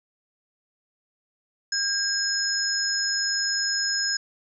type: tone cluster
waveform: sine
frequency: 1611 / 5150 / 6780 Hz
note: G6 / E8 / G#8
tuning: +47 / -41 / +35 cents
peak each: -28 / -25 / -30 dBFS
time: 1.72-4.17 s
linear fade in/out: 5 ms
effects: none